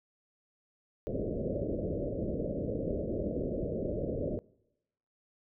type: low-pass noise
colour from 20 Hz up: white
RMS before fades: -34 dBFS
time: 1.07-4.39 s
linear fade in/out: 0 ms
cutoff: 610 Hz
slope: 96 dB/octave
effects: noise-tail reverb RT60 0.9 s tail -24 dB re dry